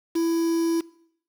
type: tone with quantisation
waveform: triangle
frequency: 332.3 Hz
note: E4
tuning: 14 cents sharp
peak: -18 dBFS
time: 0.15-0.81 s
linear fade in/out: 10 ms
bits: 6
effects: noise-tail reverb RT60 0.7 s tail -21 dB re dry